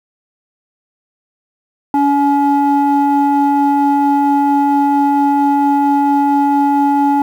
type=ring-modulated tone; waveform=triangle; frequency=281.9 Hz; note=C#4; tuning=29 cents sharp; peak=-4 dBFS; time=1.94-7.22 s; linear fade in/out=2 ms; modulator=566 Hz; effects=tanh soft clip ceiling 0 dBFS + 7-bit